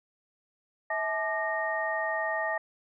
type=tone cluster; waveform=sine; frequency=646 / 862 / 1193 / 1856 Hz; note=E5 / A5 / D6 / A#6; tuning=-35 / -36 / +27 / -8 cents; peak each=-32 / -34 / -38 / -31 dBFS; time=0.9-2.58 s; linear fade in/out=5 ms; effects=none